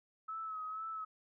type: tone with vibrato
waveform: sine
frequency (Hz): 1290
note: E6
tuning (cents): -38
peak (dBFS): -39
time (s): 0.28-1.05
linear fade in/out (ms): 10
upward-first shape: sine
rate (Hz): 2.1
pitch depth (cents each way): 38
effects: none